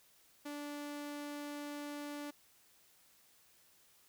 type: tone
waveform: sawtooth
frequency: 291.4 Hz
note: D4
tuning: 13 cents flat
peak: -38 dBFS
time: 0.45-2.31 s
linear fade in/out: 10 ms
effects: white hiss -67 dBFS RMS until 4.08 s